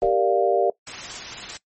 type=chord; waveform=sine; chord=G minor seventh; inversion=none; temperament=equal; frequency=392 / 466.2 / 587.3 / 698.5 Hz; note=G4 / Bb4 / D5 / F5; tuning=0 / 0 / 0 / 0 cents; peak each=-22 dBFS; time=0.02-0.7 s; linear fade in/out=2 ms
type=noise with exponential decay; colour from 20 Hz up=brown; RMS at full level=-30 dBFS; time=0.02-0.2 s; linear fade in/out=0 ms; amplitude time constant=39 ms
type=noise with tremolo; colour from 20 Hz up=white; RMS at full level=-32 dBFS; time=0.87-1.57 s; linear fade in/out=2 ms; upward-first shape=triangle; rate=18 Hz; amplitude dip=30%
effects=noise-tail reverb RT60 0.1 s tail -19 dB re dry + MP3 32 kbps